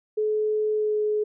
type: tone with pitch glide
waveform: sine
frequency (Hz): 428.1 to 423.7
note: A4 to G#4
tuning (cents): -47 to +35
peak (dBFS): -21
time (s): 0.17-1.24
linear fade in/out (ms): 10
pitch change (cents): -18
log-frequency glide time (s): 0.73-0.98
effects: none